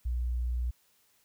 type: tone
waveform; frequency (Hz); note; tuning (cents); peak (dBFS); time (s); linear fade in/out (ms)
sine; 60.6; B1; -32; -28; 0.05-0.71; 10
effects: white hiss -68 dBFS RMS until 1.24 s